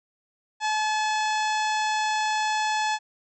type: harmonic tone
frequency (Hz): 859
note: A5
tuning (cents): -42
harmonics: 1 / 2 / 3 / 4 / 5 / 6 / 7 / 8 / 9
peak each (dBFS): -24 / -30 / -34 / -36 / -38 / -40 / -41 / -42 / -43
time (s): 0.6-2.99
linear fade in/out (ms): 50
effects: none